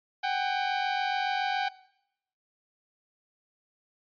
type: tone pair together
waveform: sawtooth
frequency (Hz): 752.9 / 800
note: F#5 / G5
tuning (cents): +30 / +35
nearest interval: minor second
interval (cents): 105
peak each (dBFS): -26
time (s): 0.23-1.69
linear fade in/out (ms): 10
effects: noise-tail reverb RT60 0.8 s tail -21 dB re dry + resampled to 11025 Hz